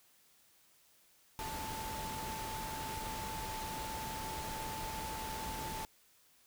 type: tone in noise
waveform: sine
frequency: 880 Hz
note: A5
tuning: in tune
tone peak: -42 dBFS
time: 1.39-5.85 s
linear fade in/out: 0 ms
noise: pink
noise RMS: -43 dBFS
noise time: 1.39-5.85 s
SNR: -2 dB
effects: white hiss -67 dBFS RMS until 6.46 s